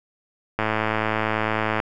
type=click train; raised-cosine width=0.5 ms; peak=-7 dBFS; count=133; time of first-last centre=0.59-1.801 s; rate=109 Hz; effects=none